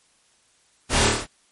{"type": "noise with echo", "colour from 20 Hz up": "pink", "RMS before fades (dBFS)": -21, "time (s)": [0.89, 1.11], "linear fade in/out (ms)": 50, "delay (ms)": 27, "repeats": 6, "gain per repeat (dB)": -2, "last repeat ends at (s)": 1.272, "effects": ["white hiss -61 dBFS RMS until 1.51 s", "MP3 48 kbps"]}